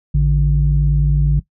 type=tone pair together; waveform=sine; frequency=54.69 / 146 Hz; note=A1 / D3; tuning=-10 / -10 cents; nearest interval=octave + perfect fourth; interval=1700 cents; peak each=-13 dBFS; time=0.14-1.4 s; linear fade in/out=10 ms; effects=noise-tail reverb RT60 0.1 s tail -18 dB re dry + tanh soft clip ceiling -4 dBFS